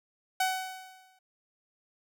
sawtooth tone with exponential decay, 751 Hz, F#5, 26 cents sharp, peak -20 dBFS, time 0.4-1.19 s, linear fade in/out 5 ms, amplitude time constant 170 ms, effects none

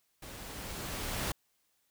pink noise with level ramp, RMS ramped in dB -47 to -34 dBFS, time 0.22-1.32 s, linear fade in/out 5 ms, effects white hiss -75 dBFS RMS until 1.9 s

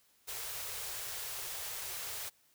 white band-stop noise, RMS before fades -41 dBFS, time 0.27-2.3 s, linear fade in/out 20 ms, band 150 to 370 Hz, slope 96 dB/octave, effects white hiss -69 dBFS RMS until 2.54 s

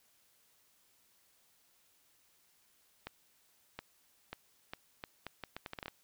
accelerating click train, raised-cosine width 0.3 ms, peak -25 dBFS, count 14, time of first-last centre 3.07-5.882 s, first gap 720 ms, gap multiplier 0.75, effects white hiss -70 dBFS RMS until 6.03 s

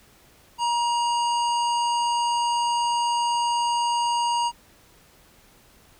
harmonic tone with a mistuned harmonic, 948 Hz, A#5, 29 cents sharp, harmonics 1 / 3 / 5 / 7 / 9, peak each -21 / -31 / -35 / -38 / -40 dBFS, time 0.58-4.52 s, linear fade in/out 50 ms, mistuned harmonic 7, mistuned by -19 cents, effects pink hiss -55 dBFS RMS until 5.99 s

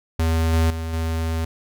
square tone with level steps, 81.4 Hz, E2, 21 cents flat, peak -18 / -16 / -26 / -22 dBFS, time 0.19-1.45 s, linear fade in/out 5 ms, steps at 0.53 / 0.7 / 0.93 s, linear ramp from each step 5 ms, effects none

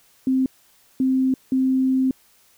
sine tone bursts at uneven times, 261.6 Hz, C4, in tune, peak -16 dBFS, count 3, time 0.27-0.46 / 1-1.34 / 1.52-2.11 s, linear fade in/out 2 ms, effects white hiss -57 dBFS RMS until 2.57 s

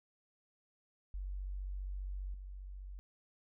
sine tone with level steps, 47.47 Hz, F#1, 45 cents sharp, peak -38 / -44 dBFS, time 1.14-2.99 s, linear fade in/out 0 ms, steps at 2.34 s, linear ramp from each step 2 ms, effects none

